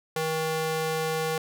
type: tone with high-pass filter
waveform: square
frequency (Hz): 159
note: D#3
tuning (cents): +38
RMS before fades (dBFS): -28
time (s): 0.16-1.38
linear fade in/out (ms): 2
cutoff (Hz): 370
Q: 1.1
effects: none